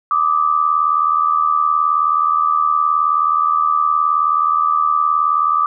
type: tone pair together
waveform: sine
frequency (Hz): 1174.7 / 1253.8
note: D6 / D#6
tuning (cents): 0 / +13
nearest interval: minor second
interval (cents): 113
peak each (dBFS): -14 / -17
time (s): 0.11-5.66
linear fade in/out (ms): 2
effects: none